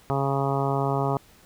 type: harmonic tone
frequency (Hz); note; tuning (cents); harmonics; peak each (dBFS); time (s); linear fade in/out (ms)
137.7; C#3; -11; 1 / 2 / 3 / 4 / 5 / 6 / 7 / 8 / 9; -26 / -32 / -29 / -34 / -30 / -32 / -33 / -35 / -35; 0.1-1.17; 0
effects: pink hiss -55 dBFS RMS until 1.45 s